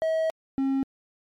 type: tone pair in turn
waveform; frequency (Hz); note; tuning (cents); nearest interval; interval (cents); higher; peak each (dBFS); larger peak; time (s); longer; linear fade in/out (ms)
triangle; 642 / 269.9; E5 / C#4; -46 / -46; octave + minor third; 1500; first; -20; neither; 0.02-0.3 / 0.58-0.83; first; 0
effects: MP3 64 kbps